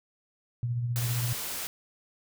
sine tone with tremolo, 120 Hz, B2, 49 cents flat, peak -25 dBFS, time 0.63-1.33 s, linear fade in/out 0 ms, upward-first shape triangle, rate 15 Hz, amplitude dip 45%
white noise, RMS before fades -35 dBFS, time 0.96-1.67 s, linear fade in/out 0 ms
effects none

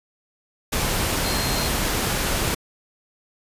sine tone in noise, 4200 Hz, C8, 6 cents sharp, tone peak -30 dBFS, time 1.24-1.68 s, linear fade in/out 10 ms, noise pink, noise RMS -23 dBFS, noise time 0.72-2.55 s, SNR -10 dB, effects resampled to 32000 Hz

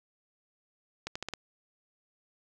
accelerating click train, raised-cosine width 0.2 ms, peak -18 dBFS, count 5, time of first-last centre 1.07-1.337 s, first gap 85 ms, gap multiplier 0.84, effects none

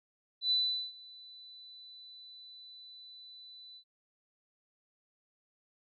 sine tone with ADSR envelope, 3990 Hz, B7, 17 cents sharp, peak -25 dBFS, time 0.41-3.84 s, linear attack 100 ms, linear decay 410 ms, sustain -24 dB, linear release 75 ms, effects none

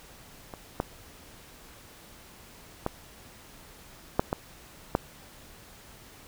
clicks, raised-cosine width 1 ms, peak -25 / -12 / -13 / -7 / -12 / -8 dBFS, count 6, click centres 0.538 / 0.801 / 2.864 / 4.195 / 4.329 / 4.951 s, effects pink hiss -51 dBFS RMS until 6.27 s

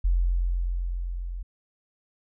sine tone with level ramp, 43.89 Hz, F1, 9 cents sharp, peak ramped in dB -18 to -31 dBFS, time 0.04-1.43 s, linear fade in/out 10 ms, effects none

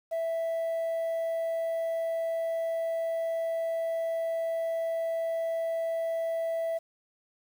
sine tone, 659.3 Hz, E5, in tune, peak -25 dBFS, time 0.11-6.79 s, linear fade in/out 20 ms, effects tanh soft clip ceiling -27 dBFS + 9-bit

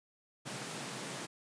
pink high-pass noise, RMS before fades -42 dBFS, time 0.45-1.27 s, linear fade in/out 20 ms, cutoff 120 Hz, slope 96 dB/octave, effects resampled to 22050 Hz

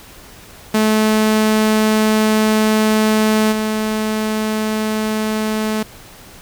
sawtooth tone with level steps, 216.5 Hz, A3, 28 cents flat, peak -8 / -13 dBFS, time 0.74-5.83 s, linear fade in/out 5 ms, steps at 3.51 s, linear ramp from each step 20 ms, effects pink hiss -40 dBFS RMS until 6.41 s

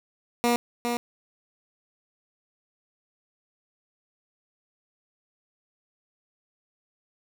15% pulse tone with echo, 239.1 Hz, A#3, 44 cents sharp, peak -14 dBFS, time 0.44-0.56 s, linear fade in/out 0 ms, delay 410 ms, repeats 1, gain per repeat -5 dB, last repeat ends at 0.97 s, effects none

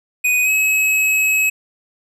square tone with pitch glide, 2489 to 2565 Hz, D#7 to E7, 0 to -48 cents, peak -14 dBFS, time 0.24-1.5 s, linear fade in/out 10 ms, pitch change +52 cents, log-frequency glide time 0.43-0.5 s, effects 9-bit

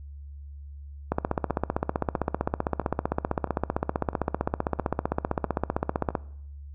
two click trains, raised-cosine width 1 ms, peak -10 / -24 dBFS, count 79 / 8, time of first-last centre 1.12-6.152 / 1.5-6.105 s, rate 15.5 / 1.52 Hz, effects noise-tail reverb RT60 0.7 s tail -21 dB re dry + added 71 Hz sine -39 dBFS peak until 6.74 s

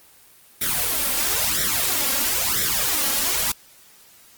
white noise with flanger, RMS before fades -22 dBFS, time 0.61-3.52 s, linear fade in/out 5 ms, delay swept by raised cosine 0.53 to 3.73 ms, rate 1 Hz, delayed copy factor +1, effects white hiss -51 dBFS RMS until 4.37 s + Opus 24 kbps

